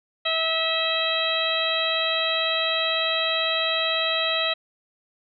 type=harmonic tone with a mistuned harmonic; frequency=649 Hz; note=E5; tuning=27 cents flat; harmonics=1 / 2 / 3 / 4 / 5 / 6; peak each=-28 / -30 / -31 / -29 / -28 / -26 dBFS; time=0.25-4.54 s; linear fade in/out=10 ms; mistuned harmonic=5; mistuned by=-20 cents; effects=none